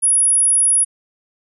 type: tone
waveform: sine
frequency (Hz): 10340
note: E9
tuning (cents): -34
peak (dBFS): -11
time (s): 0.02-0.85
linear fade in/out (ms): 20
effects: none